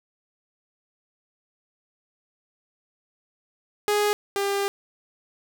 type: tone pair in turn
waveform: sawtooth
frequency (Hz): 415.3 / 399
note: G#4 / G4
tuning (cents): 0 / +31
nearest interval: minor second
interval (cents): 69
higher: first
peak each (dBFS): -16 / -19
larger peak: first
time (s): 3.88-4.13 / 4.36-4.68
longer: second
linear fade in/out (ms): 0
effects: none